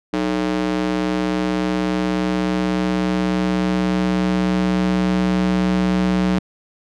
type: tone with high-pass filter sweep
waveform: square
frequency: 61.74 Hz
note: B1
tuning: in tune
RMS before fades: -19 dBFS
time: 0.13-6.39 s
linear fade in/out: 5 ms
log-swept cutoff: 270 to 170 Hz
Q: 2
effects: low-pass 5000 Hz 12 dB/octave